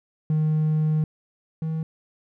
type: tone pair in turn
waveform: triangle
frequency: 154.9 / 159.53 Hz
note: D#3 / D#3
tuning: -7 / +44 cents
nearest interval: minor second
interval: 51 cents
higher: second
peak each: -16 / -22 dBFS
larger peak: first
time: 0.3-1.04 / 1.62-1.83 s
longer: first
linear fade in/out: 2 ms
effects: tanh soft clip ceiling -13 dBFS